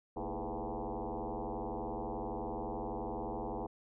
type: tone with frequency modulation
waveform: sine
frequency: 220 Hz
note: A3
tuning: in tune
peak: -36 dBFS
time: 0.16-3.67 s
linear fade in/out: 10 ms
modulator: 91.7 Hz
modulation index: 7.7
effects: none